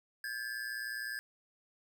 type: ring-modulated tone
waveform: square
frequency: 1661.2 Hz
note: G#6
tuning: in tune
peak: -35 dBFS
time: 0.24-1.19 s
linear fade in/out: 0 ms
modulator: 59.9 Hz
effects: none